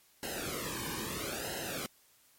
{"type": "noise with flanger", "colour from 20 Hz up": "pink", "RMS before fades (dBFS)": -38, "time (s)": [0.23, 1.86], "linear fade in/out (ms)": 0, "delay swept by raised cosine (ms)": [0.85, 1.51], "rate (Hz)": 0.76, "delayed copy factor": -1, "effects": ["white hiss -65 dBFS RMS until 2.38 s", "MP3 64 kbps"]}